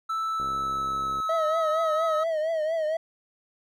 triangle tone with pitch glide, 1318.5 to 1280.2 Hz, E6 to D#6, 0 to +49 cents, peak -24 dBFS, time 0.09-2.24 s, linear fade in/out 10 ms, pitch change -51 cents, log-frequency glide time 0.24-1.7 s
click train, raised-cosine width 2 ms, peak -29 dBFS, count 55, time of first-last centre 0.4-1.201 s, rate 67.4 Hz
triangle tone with vibrato, 636 Hz, D#5, 38 cents sharp, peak -22 dBFS, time 1.29-2.97 s, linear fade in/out 5 ms, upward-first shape triangle, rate 4.3 Hz, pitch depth 92 cents each way
effects none

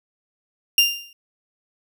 30% pulse tone with exponential decay, 2794 Hz, F7, in tune, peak -7 dBFS, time 0.78-1.13 s, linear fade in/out 2 ms, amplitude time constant 76 ms, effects none

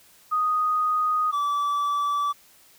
sine / triangle tone pair in turn, 1243 / 1156.3 Hz, D#6 / D6, -2 / -27 cents, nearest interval minor second, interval 125 cents, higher first, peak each -20 dBFS, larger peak neither, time 0.31-1.32 / 1.32-2.33 s, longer neither, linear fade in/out 20 ms, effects white hiss -55 dBFS RMS until 2.78 s

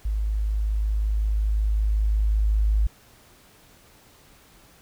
sine tone with level ramp, 52.7 Hz, G#1, 26 cents sharp, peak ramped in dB -22 to -17 dBFS, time 0.05-2.87 s, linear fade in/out 5 ms, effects pink hiss -54 dBFS RMS until 4.81 s

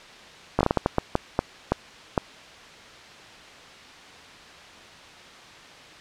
slowing click train, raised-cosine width 1 ms, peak -5 dBFS, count 12, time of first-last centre 0.59-2.178 s, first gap 17 ms, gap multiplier 1.39, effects white hiss -45 dBFS RMS until 6 s + low-pass 4000 Hz 12 dB/octave

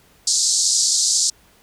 white band-pass noise, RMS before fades -18 dBFS, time 0.27-1.3 s, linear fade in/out 5 ms, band 4300 to 8100 Hz, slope 48 dB/octave, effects pink hiss -54 dBFS RMS until 1.62 s

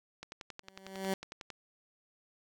click train, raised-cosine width 0.2 ms, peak -26 dBFS, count 15, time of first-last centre 0.23-1.503 s, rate 11 Hz
15% pulse tone with exponential growth, 192 Hz, G3, 36 cents flat, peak -23 dBFS, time 0.63-1.14 s, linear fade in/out 5 ms, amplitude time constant 110 ms
effects none

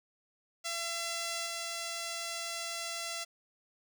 5% pulse tone with level steps, 676 Hz, E5, 43 cents sharp, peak -23 / -25 dBFS, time 0.64-3.25 s, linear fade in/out 20 ms, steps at 1.46 s, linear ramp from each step 5 ms, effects none

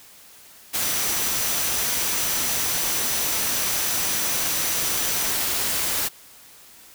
sine tone in noise, 5920 Hz, F#8, in tune, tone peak -32 dBFS, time 0.8-5.32 s, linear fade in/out 20 ms, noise white, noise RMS -24 dBFS, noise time 0.73-6.09 s, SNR -11 dB, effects white hiss -48 dBFS RMS until 6.94 s

